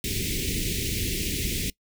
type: band-stop noise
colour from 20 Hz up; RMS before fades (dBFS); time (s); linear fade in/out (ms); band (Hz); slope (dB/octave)
pink; -28; 0.04-1.7; 2; 430 to 2100; 48
effects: noise-tail reverb RT60 0.1 s tail -22 dB re dry